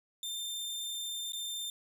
sawtooth tone with dropouts, 3591 Hz, A7, 35 cents sharp, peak -33 dBFS, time 0.23-1.7 s, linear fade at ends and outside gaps 2 ms, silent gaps 1.322-1.332 s, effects none

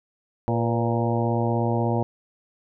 harmonic tone with a mistuned harmonic, 116.54 Hz, A#2, in tune, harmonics 1 / 2 / 3 / 4 / 5 / 6 / 7 / 8, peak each -24 / -27 / -29 / -30 / -31 / -32 / -32 / -33 dBFS, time 0.48-2.03 s, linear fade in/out 0 ms, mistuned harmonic 4, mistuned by +59 cents, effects none

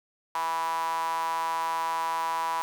sawtooth tone with high-pass filter, 164.1 Hz, E3, 8 cents flat, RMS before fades -29 dBFS, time 0.35-2.62 s, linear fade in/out 0 ms, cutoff 950 Hz, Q 9.1, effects none

